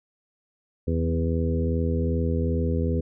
harmonic tone with a mistuned harmonic, 82.5 Hz, E2, 2 cents sharp, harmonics 1 / 2 / 3 / 4 / 5 / 6, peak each -24 / -29 / -29 / -36 / -32 / -32 dBFS, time 0.87-3.01 s, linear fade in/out 10 ms, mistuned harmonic 2, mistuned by -22 cents, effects none

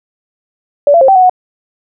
sine tone with pitch steps, 576 / 678 / 533 / 774 / 741 / 734 Hz, D5 / E5 / C5 / G5 / F#5 / F#5, -34 / +49 / +32 / -22 / +2 / -14 cents, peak -3 dBFS, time 0.87-1.296 s, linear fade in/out 2 ms, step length 71 ms, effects none

